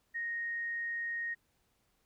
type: tone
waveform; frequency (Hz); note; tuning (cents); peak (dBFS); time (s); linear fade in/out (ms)
sine; 1864.7; A#6; 0; -34; 0.14-1.35; 20
effects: pink hiss -75 dBFS RMS until 2.05 s